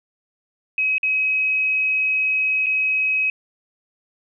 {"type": "tone with dropouts", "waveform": "sine", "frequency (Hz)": 2544, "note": "D#7", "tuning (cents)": 38, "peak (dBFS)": -17, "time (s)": [0.78, 3.3], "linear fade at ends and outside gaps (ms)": 2, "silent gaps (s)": [[0.982, 1.031], [2.661, 2.666]], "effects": []}